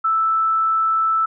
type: tone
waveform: sine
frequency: 1318.5 Hz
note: E6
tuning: in tune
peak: -15 dBFS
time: 0.04-1.26 s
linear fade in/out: 10 ms
effects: none